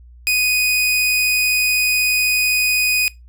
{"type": "tone", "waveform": "sawtooth", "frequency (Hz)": 2489, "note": "D#7", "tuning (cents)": 0, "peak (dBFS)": -11, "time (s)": [0.27, 3.08], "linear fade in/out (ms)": 0, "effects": ["noise-tail reverb RT60 0.2 s tail -22 dB re dry", "added 60 Hz sine -40 dBFS peak until 3.28 s"]}